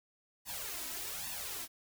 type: noise with flanger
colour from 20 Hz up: white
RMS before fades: -41 dBFS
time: 0.45-1.68 s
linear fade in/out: 50 ms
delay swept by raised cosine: 1.1 to 3.2 ms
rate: 1.2 Hz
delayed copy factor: +0.75
effects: none